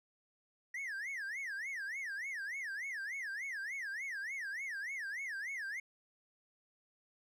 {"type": "tone with vibrato", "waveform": "triangle", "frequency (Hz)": 1864.7, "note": "A#6", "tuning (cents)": 0, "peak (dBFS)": -37, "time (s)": [0.74, 5.8], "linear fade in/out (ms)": 5, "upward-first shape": "sine", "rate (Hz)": 3.4, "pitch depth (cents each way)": 300, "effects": []}